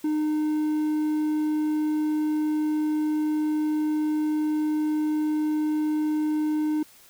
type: tone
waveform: triangle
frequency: 305.6 Hz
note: D#4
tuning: 31 cents flat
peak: -20 dBFS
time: 0.04-6.83 s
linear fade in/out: 5 ms
effects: white hiss -53 dBFS RMS until 7.09 s